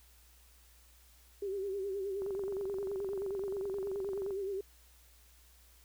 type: tone with vibrato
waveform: sine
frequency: 392 Hz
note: G4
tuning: in tune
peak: -34 dBFS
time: 1.42-4.61 s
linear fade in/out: 5 ms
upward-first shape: sine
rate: 9.5 Hz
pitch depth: 67 cents each way
type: click train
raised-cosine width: 1 ms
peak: -35 dBFS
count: 49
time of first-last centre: 2.22-4.307 s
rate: 23 Hz
effects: added 60 Hz sine -61 dBFS peak until 5.84 s + white hiss -64 dBFS RMS until 5.84 s